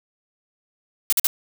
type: noise bursts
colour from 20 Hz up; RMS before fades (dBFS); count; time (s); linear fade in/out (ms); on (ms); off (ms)
blue; -18; 3; 1.1-1.269; 0; 25; 47
effects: none